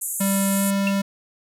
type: band-pass noise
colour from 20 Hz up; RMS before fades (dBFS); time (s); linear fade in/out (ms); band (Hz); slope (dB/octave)
white; -28; 0.01-0.71; 10; 6800 to 13000; 96
type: tone with pitch glide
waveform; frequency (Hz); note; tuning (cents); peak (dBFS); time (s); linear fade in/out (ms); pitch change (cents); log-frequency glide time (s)
square; 196 to 197.36; G3 to G3; 0 to +12; -20; 0.2-1.02; 10; +12; 0.54-0.63
type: tone with exponential decay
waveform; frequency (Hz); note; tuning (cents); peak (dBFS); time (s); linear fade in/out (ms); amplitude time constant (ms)
triangle; 2700; E7; +41; -17; 0.87-0.94; 2; 15
effects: none